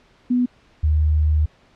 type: tone pair in turn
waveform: sine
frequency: 246.9 / 76.54 Hz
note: B3 / D#2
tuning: 0 / -28 cents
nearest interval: octave + minor sixth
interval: 2028 cents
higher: first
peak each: -15 / -14 dBFS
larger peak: second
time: 0.3-0.46 / 0.83-1.46 s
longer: second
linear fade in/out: 10 ms
effects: pink hiss -55 dBFS RMS until 1.75 s + low-pass 4000 Hz 12 dB/octave